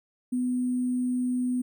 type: tone with sample-and-hold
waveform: sine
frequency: 249.7 Hz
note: B3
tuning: 19 cents sharp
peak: -24 dBFS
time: 0.32-1.62 s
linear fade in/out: 10 ms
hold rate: 8820 Hz
effects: none